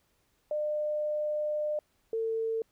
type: tone pair in turn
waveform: sine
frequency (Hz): 602 / 449.3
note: D5 / A4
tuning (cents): +43 / +36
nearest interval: perfect fourth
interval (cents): 507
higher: first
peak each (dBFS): -28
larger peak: neither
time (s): 0.51-1.79 / 2.13-2.62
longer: first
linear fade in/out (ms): 2
effects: pink hiss -72 dBFS RMS until 2.71 s